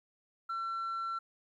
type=tone; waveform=sine; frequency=1350 Hz; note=E6; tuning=41 cents sharp; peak=-31 dBFS; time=0.49-1.19 s; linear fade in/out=10 ms; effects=tanh soft clip ceiling -33 dBFS + 12-bit